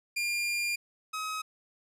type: tone pair in turn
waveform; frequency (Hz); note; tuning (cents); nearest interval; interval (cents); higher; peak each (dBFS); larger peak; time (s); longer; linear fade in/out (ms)
sawtooth; 2400 / 1271.4; D7 / D#6; +37 / +37; major seventh; 1100; first; -25 / -29; first; 0.16-0.76 / 1.13-1.42; first; 10
effects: low-pass 12000 Hz 12 dB/octave